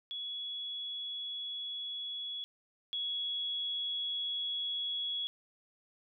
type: tone pair in turn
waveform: sine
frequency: 3375 / 3354 Hz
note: G#7 / G#7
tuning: +27 / +16 cents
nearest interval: unison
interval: 11 cents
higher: first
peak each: -37 / -33 dBFS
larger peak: second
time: 0.11-2.44 / 2.93-5.27 s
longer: second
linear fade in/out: 0 ms
effects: none